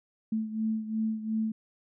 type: beating tone pair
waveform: sine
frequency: 219.1 / 221.9 Hz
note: A3 / A3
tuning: -7 / +15 cents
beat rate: 2.8 Hz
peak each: -29 / -34 dBFS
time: 0.32-1.52 s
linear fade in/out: 5 ms
effects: none